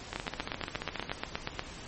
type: two click trains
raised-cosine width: 0.3 ms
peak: -18 / -15 dBFS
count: 15 / 13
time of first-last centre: 0.13-1.096 / 0.16-1.594 s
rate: 14.5 / 8.37 Hz
effects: pink hiss -45 dBFS RMS until 1.87 s + MP3 32 kbps